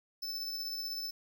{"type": "tone with tremolo", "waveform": "square", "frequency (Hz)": 5274, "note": "E8", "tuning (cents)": 0, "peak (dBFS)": -35, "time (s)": [0.22, 1.11], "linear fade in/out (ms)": 10, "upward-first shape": "triangle", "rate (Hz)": 16, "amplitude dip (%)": 35, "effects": ["11-bit"]}